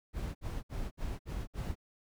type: noise bursts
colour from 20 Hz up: brown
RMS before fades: -37 dBFS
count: 6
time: 0.13-1.755 s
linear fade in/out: 50 ms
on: 220 ms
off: 61 ms
effects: none